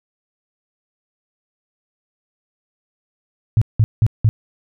sine tone bursts, 110 Hz, A2, in tune, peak -9 dBFS, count 4, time 3.57-4.29 s, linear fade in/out 0 ms, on 45 ms, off 180 ms, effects none

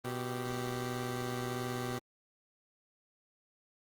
15% pulse tone pair together, 122.84 / 390 Hz, B2 / G4, -9 / -9 cents, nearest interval octave + minor sixth, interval 2000 cents, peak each -30 / -34 dBFS, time 0.04-1.99 s, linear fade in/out 10 ms, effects Opus 24 kbps

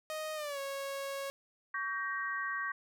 sawtooth tone with pitch glide, 622.3 to 551.2 Hz, D#5 to C#5, 0 to -10 cents, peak -33 dBFS, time 0.1-1.3 s, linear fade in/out 0 ms, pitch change -210 cents, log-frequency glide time 0.35-0.59 s
sine chord, G diminished, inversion second, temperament just, 1128.9 / 1568 / 1881.6 Hz, Db6 / G6 / Bb6, +31 / 0 / +16 cents, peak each -38 dBFS, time 1.74-2.72 s, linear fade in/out 5 ms
effects none

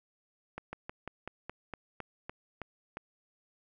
slowing click train, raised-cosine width 0.5 ms, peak -24 dBFS, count 11, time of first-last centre 0.58-2.971 s, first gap 150 ms, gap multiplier 1.1, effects none

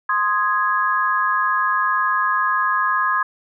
sine chord, Ab major, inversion first, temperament equal, 1046.5 / 1244.5 / 1661.2 Hz, C6 / Eb6 / Ab6, 0 / 0 / 0 cents, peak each -20 / -21 / -21 dBFS, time 0.09-3.23 s, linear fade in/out 5 ms, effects none

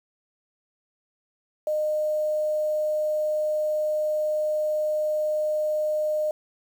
sine tone with quantisation, 611 Hz, D#5, 32 cents flat, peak -22 dBFS, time 1.67-6.31 s, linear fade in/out 2 ms, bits 8, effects none

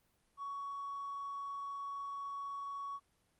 sine tone with hard clipping, 1119 Hz, C#6, 16 cents sharp, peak -40 dBFS, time 0.37-3 s, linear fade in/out 50 ms, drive 1 dB, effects pink hiss -75 dBFS RMS until 3.39 s + Opus 32 kbps

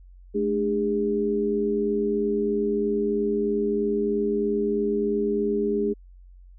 sine tone cluster, 214.9 / 298 / 406.3 Hz, A3 / D4 / G#4, -41 / +25 / -38 cents, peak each -27 / -30 / -23 dBFS, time 0.34-5.94 s, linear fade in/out 20 ms, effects added 45 Hz sine -45 dBFS peak until 6.58 s

